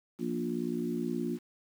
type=harmonic tone with a mistuned harmonic; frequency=58.9 Hz; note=A#1; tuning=19 cents sharp; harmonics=3 / 4 / 5 / 6; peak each=-38 / -34 / -37 / -36 dBFS; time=0.18-1.39 s; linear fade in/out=50 ms; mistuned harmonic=3; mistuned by=-21 cents; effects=9-bit